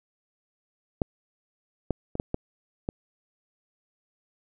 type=clicks; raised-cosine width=2 ms; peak=-10 / -11 / -19 / -12 / -13 / -15 dBFS; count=6; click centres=1.018 / 1.907 / 2.154 / 2.199 / 2.344 / 2.889 s; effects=none